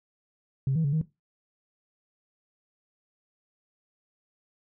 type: tone with pitch steps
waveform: sine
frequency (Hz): 134.6 / 161.5 / 141.4 / 157.6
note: C3 / E3 / C#3 / D#3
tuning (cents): +49 / -35 / +35 / +23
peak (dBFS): -21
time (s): 0.67-1.014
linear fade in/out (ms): 2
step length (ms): 86
effects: noise-tail reverb RT60 0.2 s tail -17 dB re dry + tanh soft clip ceiling -19 dBFS